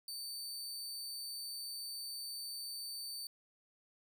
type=tone; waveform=sawtooth; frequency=4567 Hz; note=D8; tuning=49 cents flat; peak=-39 dBFS; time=0.08-3.27 s; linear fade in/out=2 ms; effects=none